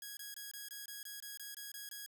5% pulse tone bursts, 1654 Hz, G#6, 8 cents flat, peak -34 dBFS, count 12, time 0.02-2.062 s, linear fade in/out 2 ms, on 150 ms, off 22 ms, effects none

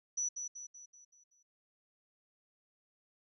sine tone with echo, 5920 Hz, F#8, in tune, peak -32 dBFS, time 0.17-0.29 s, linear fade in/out 10 ms, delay 190 ms, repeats 6, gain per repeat -6 dB, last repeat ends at 1.43 s, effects none

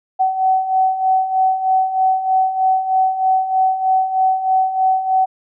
sine beating tone pair, 754 / 757.2 Hz, F#5 / F#5, +32 / +40 cents, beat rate 3.2 Hz, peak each -20 / -14 dBFS, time 0.19-5.26 s, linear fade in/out 20 ms, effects none

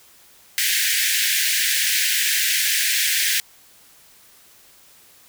pink high-pass noise, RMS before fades -20 dBFS, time 0.58-3.4 s, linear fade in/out 0 ms, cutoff 1600 Hz, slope 96 dB/octave, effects white hiss -51 dBFS RMS until 5.28 s

